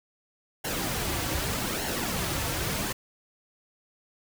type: noise with flanger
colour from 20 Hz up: pink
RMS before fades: -30 dBFS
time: 0.64-2.93 s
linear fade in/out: 10 ms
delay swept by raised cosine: 0.82 to 4.92 ms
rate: 0.83 Hz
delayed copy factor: -0.55
effects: none